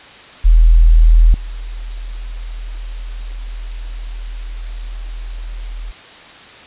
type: tone with level steps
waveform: sine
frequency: 40.67 Hz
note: E1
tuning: 23 cents flat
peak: -4 / -23 dBFS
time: 0.44-5.92 s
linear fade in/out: 20 ms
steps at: 1.34 s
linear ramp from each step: 2 ms
effects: white hiss -38 dBFS RMS until 6.66 s + resampled to 8000 Hz